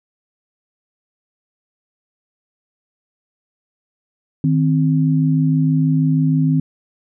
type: tone pair together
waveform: sine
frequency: 155.9 / 262.2 Hz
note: D#3 / C4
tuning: +4 / +4 cents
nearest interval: major sixth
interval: 900 cents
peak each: -14 / -17 dBFS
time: 4.44-6.6 s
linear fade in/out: 2 ms
effects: none